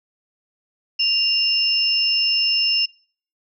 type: tone pair together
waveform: sine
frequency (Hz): 2800 / 5280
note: F7 / E8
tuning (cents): +4 / +2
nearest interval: major seventh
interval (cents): 1098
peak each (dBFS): -19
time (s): 0.99-2.86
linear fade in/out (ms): 10
effects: noise-tail reverb RT60 0.5 s tail -26 dB re dry